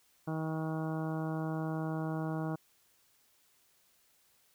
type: harmonic tone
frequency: 158.8 Hz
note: D#3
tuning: 36 cents sharp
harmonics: 1 / 2 / 3 / 4 / 5 / 6 / 7 / 8 / 9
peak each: -35 / -38 / -45 / -44 / -45 / -51 / -48 / -54 / -50 dBFS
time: 0.27-2.56 s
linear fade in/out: 10 ms
effects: white hiss -69 dBFS RMS until 4.54 s